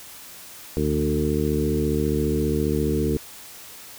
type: harmonic tone with a mistuned harmonic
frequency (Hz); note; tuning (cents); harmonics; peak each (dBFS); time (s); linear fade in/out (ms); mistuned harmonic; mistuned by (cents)
74.8; D2; +32; 1 / 2 / 3 / 4 / 5 / 6; -27 / -27 / -27 / -27 / -27 / -27; 0.77-3.17; 0; 2; +18
effects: white hiss -42 dBFS RMS until 3.98 s